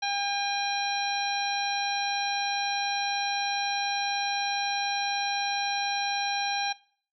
harmonic tone with a mistuned harmonic, 803 Hz, G5, 41 cents sharp, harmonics 1 / 2 / 3 / 4 / 5 / 7, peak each -30 / -36 / -34 / -39 / -33 / -39 dBFS, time 0.02-6.73 s, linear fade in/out 10 ms, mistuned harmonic 3, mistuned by +20 cents, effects noise-tail reverb RT60 0.5 s tail -20 dB re dry

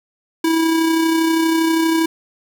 square tone with amplitude modulation, 325.8 Hz, E4, 20 cents flat, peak -13 dBFS, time 0.44-2.06 s, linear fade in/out 5 ms, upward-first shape sine, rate 32.5 Hz, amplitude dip 35%, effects 9-bit

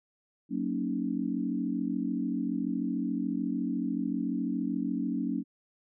sine chord, D# minor seventh, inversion first, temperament equal with one note detuned, 185 / 230.4 / 277.2 / 311.1 Hz, F#3 / A#3 / C#4 / D#4, 0 / -20 / 0 / 0 cents, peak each -35 / -33 / -32 / -37 dBFS, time 0.49-5.44 s, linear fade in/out 50 ms, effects none

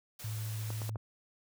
white noise, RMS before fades -47 dBFS, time 0.19-0.9 s, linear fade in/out 5 ms
sine tone, 108.8 Hz, A2, 19 cents flat, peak -35 dBFS, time 0.24-0.97 s, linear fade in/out 5 ms
clicks, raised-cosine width 1 ms, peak -28 dBFS, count 4, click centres 0.704 / 0.818 / 0.893 / 0.958 s
effects none

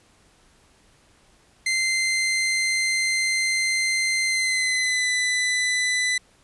sawtooth tone with pitch glide, 2079 to 1997.8 Hz, C7 to B6, -12 to +19 cents, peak -17 dBFS, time 1.66-6.18 s, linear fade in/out 5 ms, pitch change -69 cents, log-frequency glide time 4.26-5.09 s, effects pink hiss -58 dBFS RMS until 6.43 s + resampled to 24000 Hz

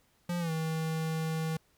square tone with pitch glide, 174.61 to 160.12 Hz, F3 to D#3, 0 to +50 cents, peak -31 dBFS, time 0.29-1.57 s, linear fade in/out 5 ms, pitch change -150 cents, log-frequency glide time 0.39-0.51 s, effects pink hiss -69 dBFS RMS until 1.77 s

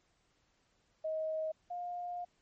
sine tone pair in turn, 631 / 707.9 Hz, D#5 / F5, +24 / +23 cents, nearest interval major second, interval 199 cents, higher second, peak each -33 / -37 dBFS, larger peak first, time 1.04-1.52 / 1.7-2.25 s, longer second, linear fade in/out 10 ms, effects pink hiss -74 dBFS RMS until 2.41 s + MP3 32 kbps

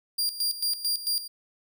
sawtooth tone with tremolo, 4780 Hz, D8, 30 cents sharp, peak -21 dBFS, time 0.18-1.28 s, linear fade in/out 10 ms, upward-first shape square, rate 4.5 Hz, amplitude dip 75%, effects none

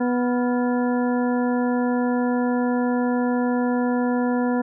harmonic tone with a mistuned harmonic, 246.1 Hz, B3, 6 cents flat, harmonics 1 / 2 / 3 / 4 / 6 / 7, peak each -20 / -26 / -30 / -32 / -36 / -37 dBFS, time 0-4.62 s, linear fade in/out 10 ms, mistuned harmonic 6, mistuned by -85 cents, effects none

